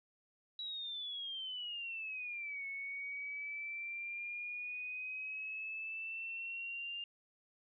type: exponential two-way sweep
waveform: sine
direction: down then up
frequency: 3913 to 2200 to 2808 Hz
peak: -40 dBFS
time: 0.59-7.04 s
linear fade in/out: 2 ms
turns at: 2.66 s
effects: none